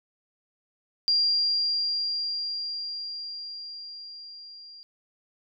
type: tone with level ramp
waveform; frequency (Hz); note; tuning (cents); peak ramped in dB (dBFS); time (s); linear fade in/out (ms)
sine; 4774; D8; +28; -19 to -44; 1.08-4.83; 0
effects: none